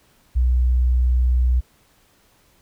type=tone with vibrato; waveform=sine; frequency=62 Hz; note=B1; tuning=7 cents sharp; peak=-14 dBFS; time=0.35-1.61 s; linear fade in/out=20 ms; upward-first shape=sine; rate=20 Hz; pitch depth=12 cents each way; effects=pink hiss -58 dBFS RMS until 2.61 s